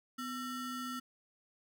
square ring-modulated tone, 797 Hz, G5, 28 cents sharp, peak -36 dBFS, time 0.18-1 s, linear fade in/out 10 ms, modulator 546 Hz, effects none

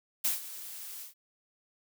blue noise with ADSR envelope, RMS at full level -27 dBFS, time 0.24-1.14 s, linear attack 12 ms, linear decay 140 ms, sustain -16 dB, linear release 120 ms, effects none

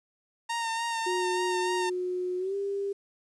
sawtooth tone with vibrato, 919 Hz, A#5, 25 cents flat, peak -25 dBFS, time 0.49-1.9 s, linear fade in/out 10 ms, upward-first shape sine, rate 3.4 Hz, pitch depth 28 cents each way
sine tone with pitch glide, 362.9 to 398 Hz, F#4 to G4, -34 to +26 cents, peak -28 dBFS, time 1.06-2.93 s, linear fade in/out 10 ms, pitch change +160 cents, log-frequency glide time 2.38-2.55 s
effects resampled to 22050 Hz + 10-bit

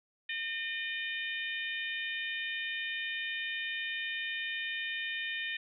harmonic tone, 608 Hz, D#5, 40 cents flat, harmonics 3 / 4 / 5 / 6, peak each -37 / -39 / -41 / -43 dBFS, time 0.29-5.57 s, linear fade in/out 5 ms, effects none

